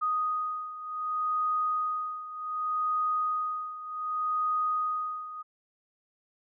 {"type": "beating tone pair", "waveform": "sine", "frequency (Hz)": [1244.5, 1245.16], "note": ["D#6", "D#6"], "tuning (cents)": [0, 1], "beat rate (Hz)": 0.66, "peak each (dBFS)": [-29, -33], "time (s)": [0.01, 5.43], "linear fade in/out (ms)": 20, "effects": []}